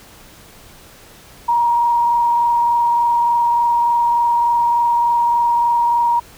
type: tone with frequency modulation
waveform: sine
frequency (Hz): 946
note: A#5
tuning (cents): +25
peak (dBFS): -12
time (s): 1.48-6.2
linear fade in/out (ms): 10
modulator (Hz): 23.4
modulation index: 0.45
effects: pink hiss -43 dBFS RMS until 6.37 s